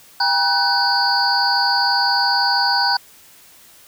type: tone cluster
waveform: sine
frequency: 797 / 957 / 1503 / 4464 / 4841 Hz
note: G5 / A#5 / F#6 / C#8 / D#8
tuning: +28 / +45 / +27 / +11 / -48 cents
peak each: -21 dBFS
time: 0.2-2.97 s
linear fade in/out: 5 ms
effects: white hiss -47 dBFS RMS until 3.87 s